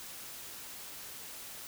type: silence
effects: white hiss -46 dBFS RMS until 1.67 s